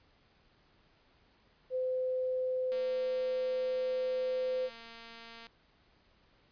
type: tone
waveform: sine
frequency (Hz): 512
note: C5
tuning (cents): -38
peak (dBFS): -30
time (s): 1.7-4.7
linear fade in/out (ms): 50
type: click train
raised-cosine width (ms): 0.2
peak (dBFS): -33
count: 633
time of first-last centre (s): 2.72-5.468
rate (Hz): 230
effects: pink hiss -67 dBFS RMS until 6.51 s + resampled to 11025 Hz